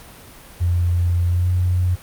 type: tone with pitch glide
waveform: sine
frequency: 87.31 to 90.02 Hz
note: F2 to F#2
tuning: 0 to -47 cents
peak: -15 dBFS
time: 0.6-1.96 s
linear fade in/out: 20 ms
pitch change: +53 cents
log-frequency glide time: 1.29-1.49 s
effects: pink hiss -42 dBFS RMS until 2.02 s + Opus 48 kbps